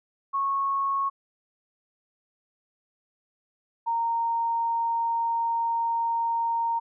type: tone pair in turn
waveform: sine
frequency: 1100 / 925 Hz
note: C#6 / A#5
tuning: -14 / -14 cents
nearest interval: minor third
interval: 300 cents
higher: first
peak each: -23 dBFS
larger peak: neither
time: 0.33-1.1 / 3.86-6.8 s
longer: second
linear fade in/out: 20 ms
effects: none